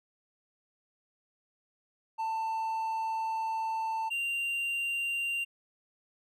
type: tone pair in turn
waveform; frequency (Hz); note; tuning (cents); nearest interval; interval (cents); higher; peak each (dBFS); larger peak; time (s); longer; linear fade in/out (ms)
triangle; 891 / 2775; A5 / F7; +22 / -12; octave + minor sixth; 1966; second; -28; neither; 2.18-4.1 / 4.1-5.45; first; 20
effects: none